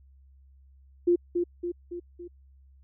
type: tone with echo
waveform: sine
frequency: 349.2 Hz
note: F4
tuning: in tune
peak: -18 dBFS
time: 1.07-1.16 s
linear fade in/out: 10 ms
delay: 280 ms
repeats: 4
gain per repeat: -5 dB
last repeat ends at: 2.28 s
effects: added 67 Hz sine -53 dBFS peak until 2.83 s